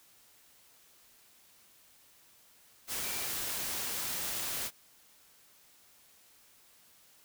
sine tone in noise, 2341 Hz, D7, 6 cents flat, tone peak -46 dBFS, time 3.01-3.28 s, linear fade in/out 50 ms, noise white, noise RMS -36 dBFS, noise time 2.87-4.71 s, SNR -13 dB, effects white hiss -62 dBFS RMS until 7.24 s

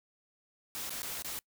white noise with dropouts, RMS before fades -39 dBFS, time 0.75-1.39 s, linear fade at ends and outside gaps 0 ms, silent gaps 0.895-0.905 / 1.02-1.03 / 1.222-1.246 s, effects noise-tail reverb RT60 0.1 s tail -25 dB re dry

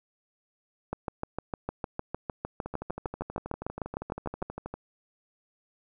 two click trains, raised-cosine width 1 ms, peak -22 / -17 dBFS, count 27 / 24, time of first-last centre 2.66-4.74 / 0.93-4.425 s, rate 12.5 / 6.58 Hz, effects none

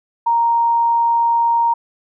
sine tone, 932.3 Hz, A#5, in tune, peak -12 dBFS, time 0.26-1.74 s, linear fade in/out 10 ms, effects none

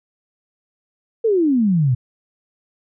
sine exponential sweep, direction down, 471.3 to 118.1 Hz, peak -13 dBFS, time 1.24-1.95 s, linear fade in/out 10 ms, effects none

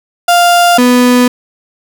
35% pulse tone pair in turn, 698.5 / 247.5 Hz, F5 / B3, 0 / +4 cents, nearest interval octave + tritone, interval 1796 cents, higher first, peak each -3 dBFS, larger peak neither, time 0.28-0.78 / 0.78-1.28 s, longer neither, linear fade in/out 5 ms, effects none

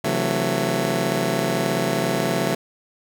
15% pulse chord, F# half-diminished seventh, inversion second, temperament just, 133.2 / 166.5 / 185 / 222 Hz, C3 / E3 / F#3 / A3, +31 / +18 / 0 / +16 cents, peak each -20 dBFS, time 0.04-2.55 s, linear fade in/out 5 ms, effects none

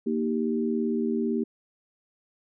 sine chord, Eb major, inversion second, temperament equal, 233.1 / 311.1 / 392 Hz, Bb3 / Eb4 / G4, 0 / 0 / 0 cents, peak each -26 / -31 / -29 dBFS, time 0.06-1.44 s, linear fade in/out 10 ms, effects none

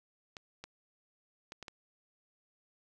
clicks, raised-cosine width 0.2 ms, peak -27 dBFS, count 5, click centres 0.368 / 0.64 / 1.521 / 1.627 / 1.682 s, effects none

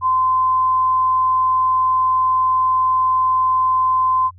sine tone, 1032 Hz, C6, 24 cents flat, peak -13 dBFS, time 0.01-4.31 s, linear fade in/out 50 ms, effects added 89 Hz sine -41 dBFS peak until 4.38 s

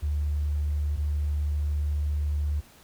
triangle tone pair in turn, 73.8 / 73.8 Hz, D2 / D2, +9 / +9 cents, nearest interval unison, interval 0 cents, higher neither, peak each -20 dBFS, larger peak neither, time 0.02-0.97 / 0.97-2.61 s, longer second, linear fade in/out 20 ms, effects tanh soft clip ceiling -22 dBFS + pink hiss -54 dBFS RMS until 2.83 s

